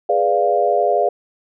sine chord, G# diminished seventh, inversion none, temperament equal, 415.3 / 493.9 / 587.3 / 698.5 Hz, G#4 / B4 / D5 / F5, 0 / 0 / 0 / 0 cents, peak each -20 / -21 / -19 / -17 dBFS, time 0.09-1.09 s, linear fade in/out 5 ms, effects none

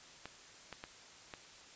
clicks, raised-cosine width 0.3 ms, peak -28 dBFS, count 4, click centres 0.256 / 0.727 / 0.839 / 1.338 s, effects white hiss -56 dBFS RMS until 1.75 s + resampled to 16000 Hz

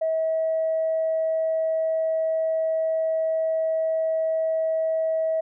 sine tone, 643 Hz, E5, 43 cents flat, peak -20 dBFS, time 0.01-5.41 s, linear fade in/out 10 ms, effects tanh soft clip ceiling -16 dBFS

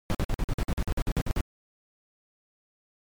brown noise bursts, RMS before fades -25 dBFS, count 14, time 0.1-1.408 s, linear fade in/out 0 ms, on 47 ms, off 50 ms, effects MP3 96 kbps

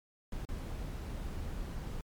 brown noise with dropouts, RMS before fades -39 dBFS, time 0.32-2.01 s, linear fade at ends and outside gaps 2 ms, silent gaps 0.452-0.488 s, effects MP3 96 kbps

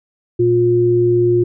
sine tone pair together, 118.3 / 354.5 Hz, A#2 / F4, +26 / +26 cents, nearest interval octave + perfect fifth, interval 1900 cents, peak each -18 / -11 dBFS, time 0.39-1.44 s, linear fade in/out 10 ms, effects none

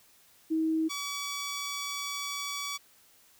sine / 10% pulse tone pair in turn, 319.3 / 1140.8 Hz, D#4 / C#6, +45 / +49 cents, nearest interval octave + minor seventh, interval 2204 cents, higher second, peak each -25 dBFS, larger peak neither, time 0.5-0.89 / 0.89-2.78 s, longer second, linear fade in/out 20 ms, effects white hiss -61 dBFS RMS until 3.39 s

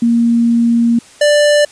sine / square tone pair in turn, 233.9 / 589.4 Hz, A#3 / D5, +6 / +6 cents, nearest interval octave + major third, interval 1600 cents, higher second, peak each -8 dBFS, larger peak neither, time 0.02-0.99 / 1.21-1.65 s, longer first, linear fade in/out 5 ms, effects white hiss -41 dBFS RMS until 1.71 s + resampled to 22050 Hz

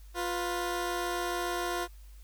15% pulse tone pair together, 351.6 / 493.9 Hz, F4 / B4, +12 / 0 cents, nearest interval tritone, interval 588 cents, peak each -25 / -32 dBFS, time 0.14-1.88 s, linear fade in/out 50 ms, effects added 50 Hz sine -47 dBFS peak until 2.23 s + white hiss -63 dBFS RMS until 2.23 s

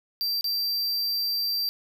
square tone with dropouts, 4699 Hz, D8, in tune, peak -25 dBFS, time 0.21-1.69 s, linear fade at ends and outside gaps 0 ms, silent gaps 0.41-0.443 s, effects 11-bit

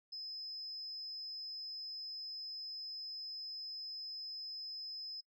sine tone with amplitude modulation, 5100 Hz, D#8, 42 cents sharp, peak -40 dBFS, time 0.12-5.21 s, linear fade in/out 10 ms, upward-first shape sine, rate 145 Hz, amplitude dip 30%, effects noise-tail reverb RT60 0.1 s tail -25 dB re dry + tanh soft clip ceiling -37 dBFS

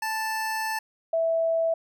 25% pulse / sine tone pair in turn, 880 / 657.2 Hz, A5 / E5, 0 / -5 cents, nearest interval perfect fourth, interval 505 cents, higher first, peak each -23 / -21 dBFS, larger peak second, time 0.02-0.79 / 1.13-1.74 s, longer first, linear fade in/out 5 ms, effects none

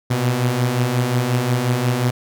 sawtooth beating tone pair, 119.6 / 125.2 Hz, A#2 / B2, +45 / +24 cents, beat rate 5.6 Hz, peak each -19 / -14 dBFS, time 0.1-2.11 s, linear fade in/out 10 ms, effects none

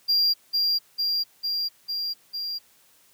triangle tone with echo, 4772 Hz, D8, 27 cents sharp, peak -17 dBFS, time 0.08-0.34 s, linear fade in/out 20 ms, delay 450 ms, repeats 5, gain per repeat -2 dB, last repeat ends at 2.59 s, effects white hiss -59 dBFS RMS until 3.13 s + high-pass 60 Hz 12 dB/octave

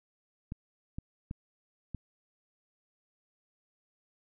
clicks, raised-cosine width 5 ms, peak -25 dBFS, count 4, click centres 0.521 / 0.985 / 1.311 / 1.947 s, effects none

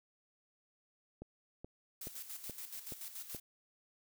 click train, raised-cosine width 2 ms, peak -33 dBFS, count 6, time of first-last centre 1.22-3.348 s, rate 2.35 Hz
blue noise with tremolo, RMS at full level -45 dBFS, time 2.01-3.4 s, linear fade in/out 5 ms, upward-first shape square, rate 7 Hz, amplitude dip 60%
effects none

